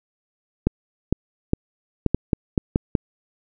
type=clicks; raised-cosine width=3 ms; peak=-4 dBFS; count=9; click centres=0.67 / 1.126 / 1.534 / 2.063 / 2.146 / 2.332 / 2.578 / 2.759 / 2.952 s; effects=none